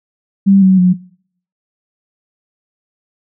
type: tone with pitch steps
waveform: sine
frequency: 196 / 188.45 / 181.19 Hz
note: G3 / F#3 / F#3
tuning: 0 / +32 / -36 cents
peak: -5 dBFS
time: 0.46-0.94 s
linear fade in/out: 20 ms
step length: 160 ms
effects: noise-tail reverb RT60 0.6 s tail -21 dB re dry